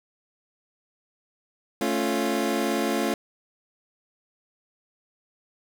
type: chord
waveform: 25% pulse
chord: A augmented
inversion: none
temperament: equal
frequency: 220 / 277.2 / 349.2 Hz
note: A3 / C#4 / E#4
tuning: 0 / 0 / 0 cents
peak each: -24 / -24 / -24 dBFS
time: 1.81-3.14 s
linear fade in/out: 2 ms
effects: none